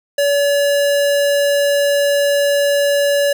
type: tone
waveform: square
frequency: 570 Hz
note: C#5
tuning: 48 cents sharp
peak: -13 dBFS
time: 0.18-3.33 s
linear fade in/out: 5 ms
effects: none